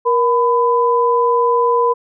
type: tone pair together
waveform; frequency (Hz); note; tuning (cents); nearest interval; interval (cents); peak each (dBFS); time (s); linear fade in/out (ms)
sine; 473.9 / 1002.4; A#4 / B5; +28 / +25; octave + minor second; 1297; -14; 0.05-1.94; 20
effects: none